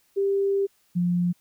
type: tone pair in turn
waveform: sine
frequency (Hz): 395.2 / 176.04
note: G4 / F3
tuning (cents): +14 / +14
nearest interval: octave + major second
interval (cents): 1400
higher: first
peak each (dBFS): -20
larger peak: neither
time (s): 0.16-0.67 / 0.95-1.33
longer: first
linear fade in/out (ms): 20
effects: white hiss -65 dBFS RMS until 1.4 s